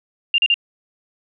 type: tone bursts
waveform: sine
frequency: 2794 Hz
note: F7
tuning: in tune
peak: -12 dBFS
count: 3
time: 0.34-0.542 s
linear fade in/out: 2 ms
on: 42 ms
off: 38 ms
effects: none